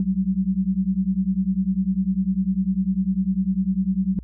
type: beating tone pair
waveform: sine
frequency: 184.9 / 194.9 Hz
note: F#3 / G3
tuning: -1 / -10 cents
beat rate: 10 Hz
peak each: -22 / -22 dBFS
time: 0-4.19 s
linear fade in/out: 2 ms
effects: added 60 Hz sine -37 dBFS peak until 4.23 s